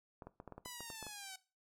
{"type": "clicks", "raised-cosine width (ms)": 1, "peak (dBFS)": -34, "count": 11, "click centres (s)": [0.222, 0.27, 0.401, 0.477, 0.523, 0.58, 0.659, 0.806, 0.902, 1.027, 1.067]}
{"type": "linear sweep", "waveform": "5% pulse", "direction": "down", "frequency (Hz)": [1004, 749], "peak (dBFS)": -35, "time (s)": [0.65, 1.36], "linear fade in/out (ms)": 5}
{"effects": ["noise-tail reverb RT60 0.3 s tail -17 dB re dry"]}